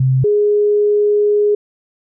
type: tone pair in turn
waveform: sine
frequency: 130.81 / 415.3 Hz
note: C3 / G#4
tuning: 0 / 0 cents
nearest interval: octave + minor sixth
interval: 2000 cents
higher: second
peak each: -10 dBFS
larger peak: neither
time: 0-0.24 / 0.24-1.55 s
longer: second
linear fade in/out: 5 ms
effects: none